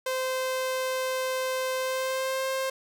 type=tone with pitch glide; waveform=sawtooth; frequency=518 to 529.2 Hz; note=C5 to C5; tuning=-17 to +20 cents; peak=-23 dBFS; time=0.06-2.7 s; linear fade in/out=5 ms; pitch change=+37 cents; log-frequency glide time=1.79-2.46 s; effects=none